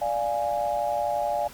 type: chord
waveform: sine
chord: D diminished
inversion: none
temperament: equal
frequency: 587.3 / 698.5 / 830.6 Hz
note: D5 / F5 / Ab5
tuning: 0 / 0 / 0 cents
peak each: -28 dBFS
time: 0.01-1.48 s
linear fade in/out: 10 ms
effects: pink hiss -46 dBFS RMS until 1.53 s + Opus 48 kbps